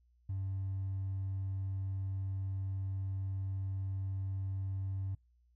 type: tone with hard clipping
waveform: triangle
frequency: 96.3 Hz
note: G2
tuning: 30 cents flat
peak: -34 dBFS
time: 0.29-5.15 s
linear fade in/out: 5 ms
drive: 2 dB
effects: noise-tail reverb RT60 0.2 s tail -26 dB re dry + added 60 Hz sine -66 dBFS peak until 5.55 s